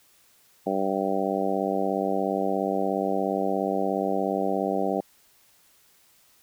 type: harmonic tone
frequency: 97 Hz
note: G2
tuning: 18 cents flat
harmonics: 2 / 3 / 4 / 5 / 6 / 7 / 8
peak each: -31 / -31 / -31 / -31 / -31 / -31 / -31 dBFS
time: 0.66-5.01 s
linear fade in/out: 10 ms
effects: white hiss -60 dBFS RMS until 6.42 s